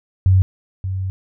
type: tone pair in turn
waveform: sine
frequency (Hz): 94 / 94.65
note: F#2 / F#2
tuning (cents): +28 / +40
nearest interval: unison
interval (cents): 12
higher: second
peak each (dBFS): -9 / -20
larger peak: first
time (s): 0.26-0.42 / 0.84-1.1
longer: second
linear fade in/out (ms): 0
effects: none